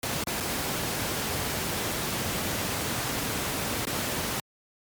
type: noise with dropouts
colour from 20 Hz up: pink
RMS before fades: -29 dBFS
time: 0.03-4.4 s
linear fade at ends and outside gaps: 2 ms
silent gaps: 0.239-0.269 / 0.403-0.406 / 3.853-3.869 s
effects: high-pass 80 Hz 12 dB/octave + MP3 96 kbps

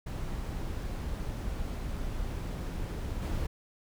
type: noise with level steps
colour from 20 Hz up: brown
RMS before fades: -35 / -32 dBFS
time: 0.06-3.47 s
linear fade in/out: 10 ms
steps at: 3.22 s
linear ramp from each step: 2 ms
effects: none

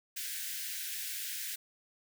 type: high-pass noise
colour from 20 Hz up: white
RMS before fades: -39 dBFS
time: 0.16-1.56 s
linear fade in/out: 10 ms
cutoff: 1500 Hz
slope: 96 dB/octave
effects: none

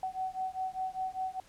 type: beating tone pair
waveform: sine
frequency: 750 / 755 Hz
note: F#5 / F#5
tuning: +23 / +35 cents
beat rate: 5 Hz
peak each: -36 / -36 dBFS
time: 0.03-1.4 s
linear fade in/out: 2 ms
effects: pink hiss -60 dBFS RMS until 1.48 s + low-pass 11000 Hz 12 dB/octave

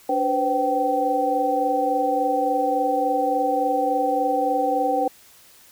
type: tone cluster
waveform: sine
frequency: 290.1 / 498.5 / 522 / 772 Hz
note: D4 / B4 / C5 / G5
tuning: -21 / +16 / -4 / -27 cents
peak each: -27 / -25 / -27 / -21 dBFS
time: 0.09-5.08 s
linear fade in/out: 5 ms
effects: white hiss -51 dBFS RMS until 5.71 s

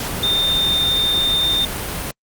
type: tone in noise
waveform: sine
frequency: 3621 Hz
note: A7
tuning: 49 cents sharp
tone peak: -15 dBFS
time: 0.23-1.65 s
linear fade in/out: 2 ms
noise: pink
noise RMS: -25 dBFS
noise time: 0-2.11 s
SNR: +7 dB
effects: Opus 48 kbps

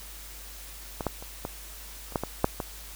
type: clicks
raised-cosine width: 1 ms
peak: -17 / -12 / -28 / -17 / -30 / -11 / -15 / -6 / -16 dBFS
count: 9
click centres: 1.008 / 1.067 / 1.225 / 1.451 / 2.123 / 2.158 / 2.236 / 2.444 / 2.602 s
effects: added 50 Hz sine -45 dBFS peak until 2.95 s + white hiss -45 dBFS RMS until 2.95 s

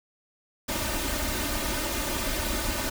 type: noise with comb filter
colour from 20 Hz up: pink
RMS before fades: -29 dBFS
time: 0.68-2.9 s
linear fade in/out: 10 ms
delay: 3.3 ms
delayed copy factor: +0.75
effects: none

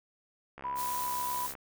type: click train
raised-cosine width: 0.5 ms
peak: -30 dBFS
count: 67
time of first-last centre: 0.58-1.552 s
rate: 67.9 Hz
type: tone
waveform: sine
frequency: 987.8 Hz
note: B5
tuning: in tune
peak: -32 dBFS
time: 0.64-1.47 s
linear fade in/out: 10 ms
type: noise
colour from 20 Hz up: blue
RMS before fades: -38 dBFS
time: 0.75-1.55 s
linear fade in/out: 50 ms
effects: none

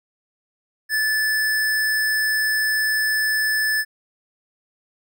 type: tone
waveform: square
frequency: 1741 Hz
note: A6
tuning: 19 cents flat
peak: -19 dBFS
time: 0.89-3.85 s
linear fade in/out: 50 ms
effects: none

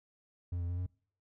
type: tone with pitch steps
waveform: triangle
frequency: 87.9 / 86.4 / 88.3 / 90.3 Hz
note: F2 / F2 / F2 / F#2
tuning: +12 / -18 / +20 / -42 cents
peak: -31 dBFS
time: 0.52-0.864 s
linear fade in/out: 5 ms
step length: 86 ms
effects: noise-tail reverb RT60 0.5 s tail -24 dB re dry

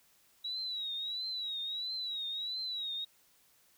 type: tone with vibrato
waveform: sine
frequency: 3876 Hz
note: B7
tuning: 33 cents flat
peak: -35 dBFS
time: 0.44-3.05 s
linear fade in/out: 10 ms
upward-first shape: triangle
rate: 1.5 Hz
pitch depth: 110 cents each way
effects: white hiss -67 dBFS RMS until 3.77 s

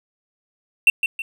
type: tone with echo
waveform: triangle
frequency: 2700 Hz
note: E7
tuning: 41 cents sharp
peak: -7 dBFS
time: 0.87-0.9 s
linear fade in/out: 2 ms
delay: 160 ms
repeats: 2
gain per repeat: -8 dB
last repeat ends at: 1.22 s
effects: none

